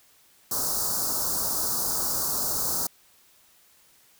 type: band-stop noise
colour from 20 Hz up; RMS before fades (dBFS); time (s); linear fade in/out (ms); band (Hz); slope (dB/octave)
white; -27; 0.51-2.87; 5; 1400 to 4500; 48
effects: white hiss -59 dBFS RMS until 4.19 s